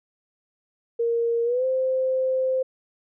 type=tone with pitch glide; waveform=sine; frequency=466.2 to 520.3 Hz; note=A#4 to C5; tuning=0 to -10 cents; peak=-20 dBFS; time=0.99-2.63 s; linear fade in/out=10 ms; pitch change=+190 cents; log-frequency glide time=1.44-1.65 s; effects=none